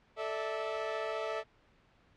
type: chord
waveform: sawtooth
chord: A suspended fourth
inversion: none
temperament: equal with one note detuned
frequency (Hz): 440 / 587.3 / 652.8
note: A4 / D5 / E5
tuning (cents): 0 / 0 / -17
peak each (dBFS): -34 / -37 / -33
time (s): 0.16-1.44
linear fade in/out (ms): 50
effects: pink hiss -66 dBFS RMS until 2.16 s + low-pass 3000 Hz 12 dB/octave